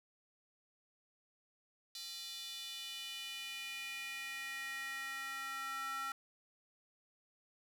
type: tone with high-pass filter sweep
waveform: square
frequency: 270 Hz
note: C#4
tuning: 45 cents flat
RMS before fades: -44 dBFS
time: 1.95-6.12 s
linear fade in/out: 2 ms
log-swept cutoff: 4100 to 1300 Hz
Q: 3.5
effects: none